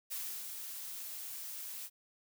blue noise with ADSR envelope, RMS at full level -39 dBFS, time 0.1-1.9 s, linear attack 22 ms, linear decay 310 ms, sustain -5 dB, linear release 51 ms, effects none

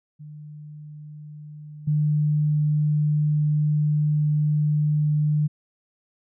sine tone with level steps, 150.2 Hz, D3, 39 cents sharp, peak -37 / -18 dBFS, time 0.19-5.48 s, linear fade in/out 20 ms, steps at 1.87 s, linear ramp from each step 10 ms, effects none

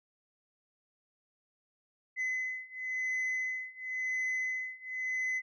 sine beating tone pair, 2028 / 2028.95 Hz, B6 / B6, +45 / +46 cents, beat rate 0.95 Hz, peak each -34 / -33 dBFS, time 2.16-5.42 s, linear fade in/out 50 ms, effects tanh soft clip ceiling -29 dBFS

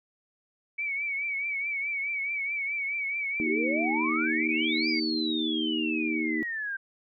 sine tone with vibrato, 2268 Hz, C#7, 39 cents sharp, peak -28 dBFS, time 0.78-5 s, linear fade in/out 10 ms, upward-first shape triangle, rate 4.7 Hz, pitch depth 76 cents each way
harmonic tone, 78.8 Hz, D#2, 23 cents sharp, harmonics 3 / 4 / 5, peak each -32 / -29 / -38 dBFS, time 3.4-6.43 s, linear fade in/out 0 ms
sine exponential two-way sweep, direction up then down, 350 to 4924 to 1563 Hz, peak -30 dBFS, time 3.46-6.77 s, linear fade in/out 10 ms, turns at 4.89 s
effects none

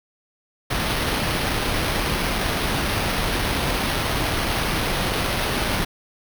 pink noise with sample-and-hold, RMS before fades -23 dBFS, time 0.7-5.85 s, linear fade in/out 10 ms, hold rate 7350 Hz, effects none

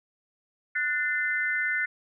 sine tone cluster, 1472 / 1784 / 2067 Hz, F#6 / A6 / C7, -9 / +23 / -22 cents, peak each -29 dBFS, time 0.75-1.86 s, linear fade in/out 10 ms, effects none

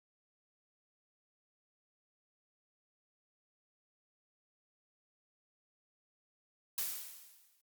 blue noise with exponential decay, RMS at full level -34 dBFS, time 6.78-7.61 s, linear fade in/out 1 ms, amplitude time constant 180 ms, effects Opus 48 kbps

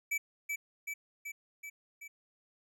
square tone with echo, 2306 Hz, D7, 32 cents flat, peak -31 dBFS, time 0.11-0.18 s, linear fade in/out 10 ms, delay 380 ms, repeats 5, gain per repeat -3 dB, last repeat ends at 2.08 s, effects none

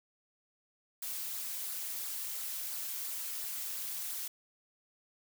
blue noise with flanger, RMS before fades -39 dBFS, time 1.02-4.28 s, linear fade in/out 5 ms, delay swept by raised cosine 0.31 to 4.91 ms, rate 2.9 Hz, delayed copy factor -0.5, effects none

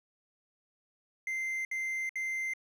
triangle tone bursts, 2083 Hz, C7, 8 cents flat, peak -30 dBFS, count 3, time 1.27-2.536 s, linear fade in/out 2 ms, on 380 ms, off 63 ms, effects none

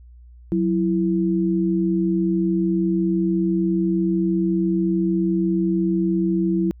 sine tone pair together, 185.3 / 331.4 Hz, F#3 / E4, +3 / +9 cents, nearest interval minor seventh, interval 1006 cents, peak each -20 dBFS, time 0.52-6.71 s, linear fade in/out 0 ms, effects added 60 Hz sine -42 dBFS peak until 6.8 s

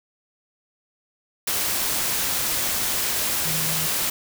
sine tone in noise, 159 Hz, D#3, 38 cents sharp, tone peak -31 dBFS, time 3.45-3.87 s, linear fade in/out 5 ms, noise white, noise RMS -24 dBFS, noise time 1.47-4.1 s, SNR -10 dB, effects none

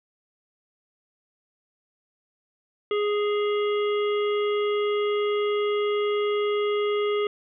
harmonic tone with a mistuned harmonic, 415.3 Hz, G#4, in tune, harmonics 1 / 3 / 5 / 7 / 8, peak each -22 / -32 / -36 / -39 / -40 dBFS, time 2.91-7.27 s, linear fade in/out 2 ms, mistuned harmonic 7, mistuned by -40 cents, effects none

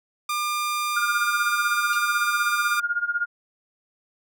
sawtooth tone, 1200 Hz, D6, 37 cents sharp, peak -20 dBFS, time 0.29-2.8 s, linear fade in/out 5 ms
sine tone with tremolo, 1420 Hz, F6, 28 cents sharp, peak -19 dBFS, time 0.96-3.26 s, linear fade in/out 10 ms, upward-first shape sine, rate 16 Hz, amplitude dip 85%
15% pulse tone with exponential decay, 1400 Hz, F6, 4 cents sharp, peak -26 dBFS, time 1.93-2.03 s, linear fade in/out 1 ms, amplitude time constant 20 ms
effects none

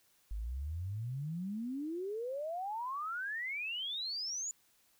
sine exponential sweep, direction up, 49 to 7060 Hz, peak -36 dBFS, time 0.31-4.51 s, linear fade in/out 0 ms, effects white hiss -70 dBFS RMS until 4.99 s

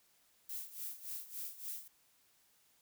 violet noise with tremolo, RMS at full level -42 dBFS, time 0.49-1.88 s, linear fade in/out 5 ms, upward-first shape sine, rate 3.5 Hz, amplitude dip 80%, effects white hiss -71 dBFS RMS until 2.81 s

